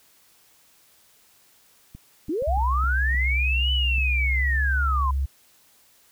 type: clicks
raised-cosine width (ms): 5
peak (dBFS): -28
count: 7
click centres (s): 1.95 / 2.285 / 2.423 / 2.574 / 2.84 / 3.146 / 3.982
type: linear two-way sweep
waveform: sine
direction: up then down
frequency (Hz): 277.2 to 3007 to 995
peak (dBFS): -23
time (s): 2.29-5.11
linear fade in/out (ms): 5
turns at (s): 3.72
type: tone with pitch glide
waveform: sine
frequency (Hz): 65 to 68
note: C2 to C#2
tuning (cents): -11 to -33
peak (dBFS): -21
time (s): 2.47-5.26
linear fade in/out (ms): 10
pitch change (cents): +78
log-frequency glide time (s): 4.35-4.41
effects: white hiss -58 dBFS RMS until 6.11 s